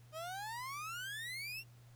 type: exponential sweep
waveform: 30% pulse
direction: up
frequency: 611 to 2794 Hz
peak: -39 dBFS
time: 0.12-1.64 s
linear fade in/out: 50 ms
effects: added 120 Hz sine -57 dBFS peak until 1.95 s + pink hiss -68 dBFS RMS until 1.95 s